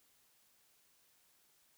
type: silence
effects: white hiss -71 dBFS RMS until 1.77 s